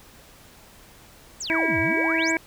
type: exponential two-way sweep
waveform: sine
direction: down then up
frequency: 8372 to 78.6 to 8372 Hz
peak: -29 dBFS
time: 1.4-2.32 s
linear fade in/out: 10 ms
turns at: 1.79 s
type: harmonic tone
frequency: 325 Hz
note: E4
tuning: 24 cents flat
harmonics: 1 / 2 / 3 / 5 / 6 / 7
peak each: -25 / -30 / -32 / -27 / -34 / -24 dBFS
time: 1.5-2.37 s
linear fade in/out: 0 ms
effects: pink hiss -50 dBFS RMS until 2.46 s